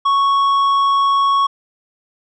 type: tone with tanh clipping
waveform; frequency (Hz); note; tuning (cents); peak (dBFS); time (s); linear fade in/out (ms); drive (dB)
triangle; 1108.7; C#6; 0; -13; 0.05-1.47; 10; 11
effects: none